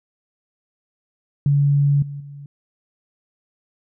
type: tone with level steps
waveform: sine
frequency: 142.4 Hz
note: C#3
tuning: 47 cents sharp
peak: -13 / -28 / -34 dBFS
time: 1.46-2.46 s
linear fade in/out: 2 ms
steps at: 2.02 / 2.2 s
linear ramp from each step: 5 ms
effects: none